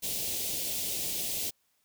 white band-stop noise, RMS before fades -33 dBFS, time 0.02-1.51 s, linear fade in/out 20 ms, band 660 to 2600 Hz, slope 24 dB/octave, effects white hiss -73 dBFS RMS until 1.84 s

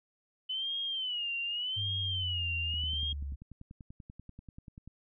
sine tone with vibrato, 3000 Hz, F#7, 23 cents sharp, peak -32 dBFS, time 0.49-3.13 s, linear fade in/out 10 ms, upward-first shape sine, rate 0.85 Hz, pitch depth 140 cents each way
sine exponential sweep, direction down, 102.5 to 68 Hz, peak -35 dBFS, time 1.76-3.36 s, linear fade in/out 20 ms
click train, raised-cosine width 5 ms, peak -35 dBFS, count 23, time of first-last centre 2.74-4.876 s, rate 10.3 Hz
effects none

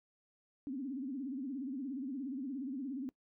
sine tone with vibrato, 267.6 Hz, C4, 39 cents sharp, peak -37 dBFS, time 0.67-3.09 s, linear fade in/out 0 ms, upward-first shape sine, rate 17 Hz, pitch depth 150 cents each way, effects noise-tail reverb RT60 0.1 s tail -21 dB re dry

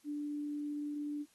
sine tone, 293.7 Hz, D4, in tune, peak -36 dBFS, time 0.04-1.26 s, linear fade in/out 50 ms, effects white hiss -69 dBFS RMS until 1.34 s + AAC 32 kbps

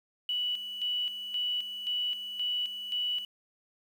sine tone with tremolo, 2954 Hz, F#7, 3 cents flat, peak -28 dBFS, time 0.29-3.25 s, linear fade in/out 2 ms, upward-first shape square, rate 1.9 Hz, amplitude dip 60%, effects 9-bit

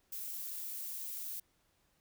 violet noise, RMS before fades -42 dBFS, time 0.12-1.4 s, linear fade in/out 5 ms, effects pink hiss -74 dBFS RMS until 2 s

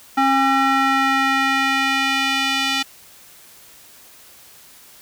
square tone with band-pass filter sweep, 270 Hz, C#4, 45 cents flat, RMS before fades -18 dBFS, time 0.17-2.83 s, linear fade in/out 10 ms, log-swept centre 1100 to 3300 Hz, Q 1.4, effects white hiss -46 dBFS RMS until 5.01 s

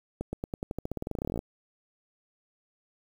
accelerating click train, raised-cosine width 2 ms, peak -19 dBFS, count 24, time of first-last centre 0.21-1.391 s, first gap 120 ms, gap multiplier 0.91, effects 8-bit

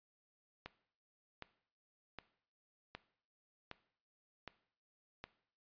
click train, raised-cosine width 0.3 ms, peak -29 dBFS, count 7, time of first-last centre 0.66-5.24 s, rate 1.31 Hz, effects noise-tail reverb RT60 0.6 s tail -17 dB re dry + resampled to 11025 Hz

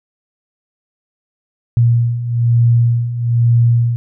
sine beating tone pair, 117.4 / 118.5 Hz, A#2 / A#2, +13 / +29 cents, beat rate 1.1 Hz, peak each -16 / -11 dBFS, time 1.77-3.96 s, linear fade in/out 0 ms, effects none

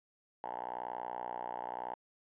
5% pulse tone with band-pass filter, 60.9 Hz, B1, 24 cents flat, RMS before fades -41 dBFS, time 0.44-1.94 s, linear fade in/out 0 ms, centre 880 Hz, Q 7.2, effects resampled to 8000 Hz

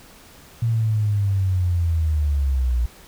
sine linear sweep, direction down, 116.6 to 58 Hz, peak -17 dBFS, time 0.62-2.86 s, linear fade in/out 5 ms, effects pink hiss -47 dBFS RMS until 3.07 s

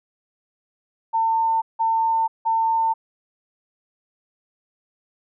sine tone bursts, 901 Hz, A5, 41 cents sharp, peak -17 dBFS, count 3, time 1.13-2.94 s, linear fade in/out 20 ms, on 490 ms, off 170 ms, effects none

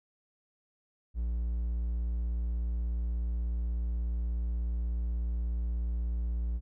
triangle tone, 58.27 Hz, A#1, in tune, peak -27 dBFS, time 1.14-6.61 s, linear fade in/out 50 ms, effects none

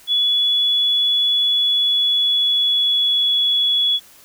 sine tone with pitch glide, 3405 to 3383 Hz, G#7 to G#7, +42 to +31 cents, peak -14 dBFS, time 0.07-4 s, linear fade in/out 50 ms, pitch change -11 cents, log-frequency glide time 1.4-3.35 s, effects white hiss -47 dBFS RMS until 4.24 s

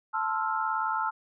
sine chord, F major seventh, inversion first, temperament equal, 880 / 1046.5 / 1318.5 / 1396.9 Hz, A5 / C6 / E6 / F6, 0 / 0 / 0 / 0 cents, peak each -30 / -35 / -31 / -33 dBFS, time 0.13-1.11 s, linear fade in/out 20 ms, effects none

